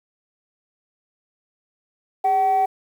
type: tone pair together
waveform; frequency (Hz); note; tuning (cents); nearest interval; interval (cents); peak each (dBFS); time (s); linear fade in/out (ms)
sine; 407.9 / 762; G#4 / G5; -31 / -49; major seventh; 1082; -26 / -14; 2.24-2.66; 10
effects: tanh soft clip ceiling -13 dBFS + 8-bit